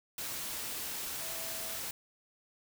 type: tone in noise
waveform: sine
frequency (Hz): 655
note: E5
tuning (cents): -11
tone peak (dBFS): -49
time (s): 1.21-1.79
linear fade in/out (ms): 2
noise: white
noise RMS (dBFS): -39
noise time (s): 0.18-1.91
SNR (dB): -13
effects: none